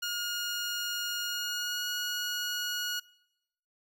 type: tone with pitch glide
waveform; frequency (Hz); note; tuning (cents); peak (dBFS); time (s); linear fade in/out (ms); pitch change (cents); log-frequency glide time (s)
15% pulse; 1429 to 1450.6; F6 to F#6; +39 to -35; -25; 0.02-3; 10; +26; 1.23-1.86
effects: noise-tail reverb RT60 0.9 s tail -23 dB re dry